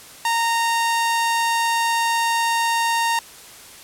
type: tone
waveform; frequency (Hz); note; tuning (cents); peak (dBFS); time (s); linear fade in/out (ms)
sawtooth; 924; A#5; -16; -14; 0.25-3.19; 2
effects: white hiss -42 dBFS RMS until 3.83 s + low-pass 12000 Hz 12 dB/octave

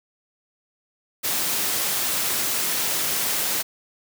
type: high-pass noise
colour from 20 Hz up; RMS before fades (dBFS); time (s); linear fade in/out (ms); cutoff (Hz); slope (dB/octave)
white; -24; 1.23-3.63; 20; 120; 12
effects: none

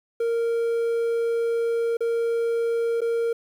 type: tone with dropouts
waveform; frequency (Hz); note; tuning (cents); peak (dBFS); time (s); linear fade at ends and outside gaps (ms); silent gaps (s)
triangle; 463.8; A#4; -9; -19; 0.2-3.33; 5; 1.97-2.006 / 3.007-3.016
effects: 9-bit

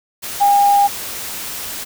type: tone in noise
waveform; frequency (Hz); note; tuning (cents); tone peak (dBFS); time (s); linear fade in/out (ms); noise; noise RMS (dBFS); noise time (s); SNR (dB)
sine; 808; G#5; -48; -9; 0.4-0.88; 20; white; -27; 0.22-1.85; +15
effects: none

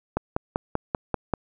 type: click train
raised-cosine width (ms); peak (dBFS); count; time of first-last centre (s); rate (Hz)
1; -9; 7; 0.17-1.337; 5.14
effects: none

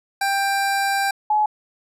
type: tone pair in turn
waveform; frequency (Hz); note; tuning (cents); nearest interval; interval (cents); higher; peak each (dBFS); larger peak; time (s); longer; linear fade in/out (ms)
25% pulse / sine; 790 / 848.8; G5 / G#5; +13 / +38; minor second; 125; second; -15; neither; 0.21-1.11 / 1.3-1.46; first; 5
effects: resampled to 32000 Hz

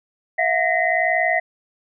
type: tone cluster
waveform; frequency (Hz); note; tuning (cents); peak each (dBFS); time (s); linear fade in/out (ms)
sine; 656 / 717 / 1868 / 2028; E5 / F5 / A#6 / B6; -9 / +45 / +3 / +45; -22; 0.38-1.4; 10
effects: none

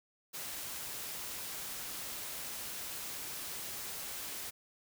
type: noise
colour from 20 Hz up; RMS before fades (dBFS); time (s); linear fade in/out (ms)
white; -42; 0.33-4.51; 20
effects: none

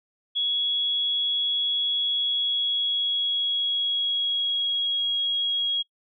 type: tone with pitch glide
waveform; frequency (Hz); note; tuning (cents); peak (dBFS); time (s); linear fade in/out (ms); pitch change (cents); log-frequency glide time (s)
sine; 3350 to 3298; G#7 to G#7; +14 to -13; -22; 0.35-5.83; 20; -27; 1.98-5.21
effects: noise-tail reverb RT60 0.1 s tail -24 dB re dry

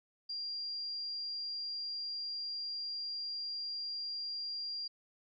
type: tone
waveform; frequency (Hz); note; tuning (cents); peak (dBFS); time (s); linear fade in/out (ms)
sine; 4775; D8; +28; -37; 0.29-4.88; 10
effects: none

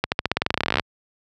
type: accelerating click train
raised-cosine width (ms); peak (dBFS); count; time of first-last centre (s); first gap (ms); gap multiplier
0.3; -3; 22; 0.04-0.797; 79; 0.91
effects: high-pass 60 Hz 12 dB/octave

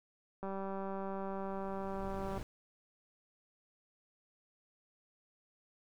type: click train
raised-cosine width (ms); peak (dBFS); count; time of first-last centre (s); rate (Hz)
1; -28; 379; 0.43-2.378; 194
type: noise with exponential growth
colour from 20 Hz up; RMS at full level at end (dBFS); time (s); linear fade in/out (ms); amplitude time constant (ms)
brown; -39; 0.72-2.43; 0; 370
effects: none

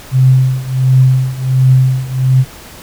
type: tone with tremolo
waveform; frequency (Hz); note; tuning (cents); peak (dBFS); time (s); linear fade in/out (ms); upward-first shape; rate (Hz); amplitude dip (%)
sine; 130.1; C3; -9; -3; 0.11-2.45; 50; triangle; 1.4; 90
effects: pink hiss -34 dBFS RMS until 2.82 s

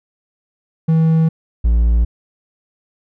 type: tone pair in turn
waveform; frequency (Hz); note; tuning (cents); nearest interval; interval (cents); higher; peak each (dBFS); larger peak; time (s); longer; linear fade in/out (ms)
triangle; 161.3 / 57.41; E3 / A#1; -37 / -26; octave + tritone; 1789; first; -8; neither; 0.88-1.29 / 1.64-2.05; neither; 10
effects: none

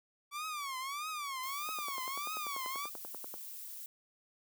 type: tone with vibrato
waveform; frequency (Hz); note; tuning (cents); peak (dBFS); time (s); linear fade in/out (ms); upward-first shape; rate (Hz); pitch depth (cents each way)
sawtooth; 1142; D6; -49; -34; 0.31-2.9; 50; triangle; 1.6; 200
type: noise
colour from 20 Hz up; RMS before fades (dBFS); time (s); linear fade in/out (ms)
violet; -46; 1.43-3.86; 2
type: click train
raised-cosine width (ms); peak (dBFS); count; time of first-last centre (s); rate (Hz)
1; -30; 18; 1.69-3.34; 10.3
effects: high-pass 300 Hz 12 dB/octave

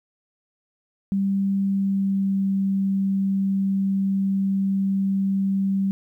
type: tone with pitch glide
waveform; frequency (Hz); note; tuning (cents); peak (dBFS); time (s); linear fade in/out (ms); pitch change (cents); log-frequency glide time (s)
sine; 196.1 to 194.63; G3 to G3; +1 to -12; -19; 1.12-5.91; 0; -13; 1.62-2.45
effects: 10-bit

